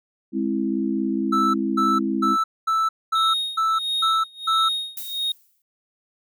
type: chord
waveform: sine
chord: Ab augmented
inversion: none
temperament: equal with one note detuned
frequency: 207.7 / 265.1 / 329.6 Hz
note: Ab3 / C4 / E4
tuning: 0 / +23 / 0 cents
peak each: -25 dBFS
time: 0.32-2.37 s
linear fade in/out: 50 ms
type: tone bursts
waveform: triangle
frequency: 1318.5 Hz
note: E6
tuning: in tune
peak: -16 dBFS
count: 8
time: 1.32-4.69 s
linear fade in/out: 10 ms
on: 220 ms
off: 230 ms
type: tone with tremolo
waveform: triangle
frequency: 3729 Hz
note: A#7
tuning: in tune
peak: -19 dBFS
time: 3.15-5.32 s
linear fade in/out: 5 ms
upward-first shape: sine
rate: 1.5 Hz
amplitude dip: 95%
type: noise with exponential decay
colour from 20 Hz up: violet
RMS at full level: -30 dBFS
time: 4.97-5.62 s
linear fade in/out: 2 ms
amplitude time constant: 140 ms
effects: none